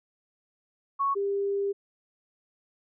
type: tone pair in turn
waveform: sine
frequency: 1108 / 399 Hz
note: C#6 / G4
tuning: -1 / +31 cents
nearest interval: octave + tritone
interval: 1768 cents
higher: first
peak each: -23 / -25 dBFS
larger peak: first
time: 0.99-1.15 / 1.15-1.73 s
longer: second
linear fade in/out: 20 ms
effects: none